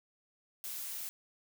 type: noise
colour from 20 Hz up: blue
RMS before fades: -41 dBFS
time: 0.64-1.09 s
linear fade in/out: 0 ms
effects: none